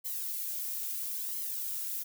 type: noise with flanger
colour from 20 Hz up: violet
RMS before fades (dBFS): -36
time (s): 0.04-2.04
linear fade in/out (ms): 20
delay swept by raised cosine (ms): 0.97 to 2.87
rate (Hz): 0.75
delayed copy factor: +0.8
effects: none